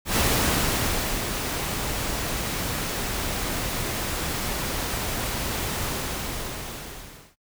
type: noise with ADSR envelope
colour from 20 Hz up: pink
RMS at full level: -21 dBFS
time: 0.05-7.36 s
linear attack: 110 ms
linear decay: 1100 ms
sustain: -7 dB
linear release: 1500 ms
effects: noise-tail reverb RT60 0.1 s tail -24 dB re dry